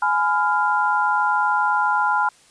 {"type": "chord", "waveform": "sine", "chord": "F diminished", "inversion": "first", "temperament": "just", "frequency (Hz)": [838.1, 1005.8, 1396.9], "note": ["Ab5", "Cb6", "F6"], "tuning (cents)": [16, 31, 0], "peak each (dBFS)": -21, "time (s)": [0.02, 2.29], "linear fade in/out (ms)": 5, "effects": ["white hiss -53 dBFS RMS until 2.5 s", "resampled to 22050 Hz"]}